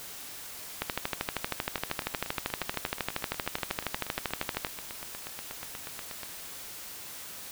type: two click trains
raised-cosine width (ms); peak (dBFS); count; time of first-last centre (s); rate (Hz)
0.3; -12 / -22; 50 / 38; 0.82-4.648 / 1.78-6.232; 12.8 / 8.31
effects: white hiss -43 dBFS RMS until 7.51 s